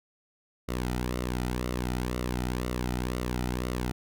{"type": "tone with flanger", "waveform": "sawtooth", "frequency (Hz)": 61.74, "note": "B1", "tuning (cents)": 0, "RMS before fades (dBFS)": -31, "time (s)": [0.68, 3.92], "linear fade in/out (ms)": 10, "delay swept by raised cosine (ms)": [1.2, 1.84], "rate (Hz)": 2, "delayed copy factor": -0.6, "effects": []}